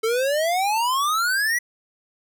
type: exponential sweep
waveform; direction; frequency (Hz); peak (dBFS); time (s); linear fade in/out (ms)
square; up; 435.2 to 1975.5; -20; 0.03-1.59; 10
effects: none